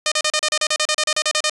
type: tone bursts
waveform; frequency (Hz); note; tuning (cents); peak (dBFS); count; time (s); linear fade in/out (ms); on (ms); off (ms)
5% pulse; 611; D#5; -32; -5; 16; 0.06-1.497; 2; 57; 35
effects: resampled to 24000 Hz